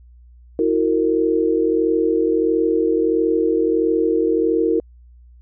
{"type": "tone cluster", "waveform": "sine", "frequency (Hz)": [324.6, 366.1, 459], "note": ["E4", "F#4", "A#4"], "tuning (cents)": [-27, -18, -27], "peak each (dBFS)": [-19, -21, -18], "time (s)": [0.59, 4.8], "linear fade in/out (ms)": 2, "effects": ["added 60 Hz sine -43 dBFS peak until 5.41 s"]}